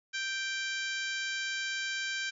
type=harmonic tone; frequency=784 Hz; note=G5; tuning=in tune; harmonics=2 / 3 / 4 / 5 / 6 / 7 / 8 / 9; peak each=-35 / -39 / -41 / -43 / -45 / -46 / -47 / -48 dBFS; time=0.13-2.31 s; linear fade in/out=20 ms; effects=none